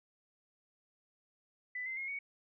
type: tone with pitch steps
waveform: sine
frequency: 1995 / 2071 / 2151 / 2233 Hz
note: B6 / C7 / C7 / C#7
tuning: +17 / -18 / +47 / +12 cents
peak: -37 dBFS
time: 1.75-2.19 s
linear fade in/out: 5 ms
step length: 110 ms
effects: none